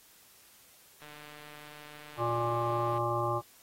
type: click train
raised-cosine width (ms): 0.3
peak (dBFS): -34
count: 293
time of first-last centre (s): 1.02-2.98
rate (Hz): 149
type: harmonic tone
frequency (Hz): 118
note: A#2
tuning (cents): +22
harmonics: 1 / 3 / 5 / 7 / 9 / 10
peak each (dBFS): -35 / -35 / -35 / -35 / -35 / -35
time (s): 2.17-3.42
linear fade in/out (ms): 50
effects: white hiss -59 dBFS RMS until 3.62 s + AAC 48 kbps